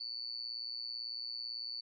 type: tone with amplitude modulation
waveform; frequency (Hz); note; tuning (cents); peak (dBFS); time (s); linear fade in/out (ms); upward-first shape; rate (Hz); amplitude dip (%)
sine; 4500; C#8; +25; -35; 0-1.81; 10; sine; 118; 90
effects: none